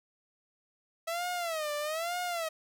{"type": "tone with vibrato", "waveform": "sawtooth", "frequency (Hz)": 650, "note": "E5", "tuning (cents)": -24, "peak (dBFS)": -28, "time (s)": [1.07, 2.49], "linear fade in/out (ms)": 10, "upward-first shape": "sine", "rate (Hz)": 1.1, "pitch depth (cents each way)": 170, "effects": []}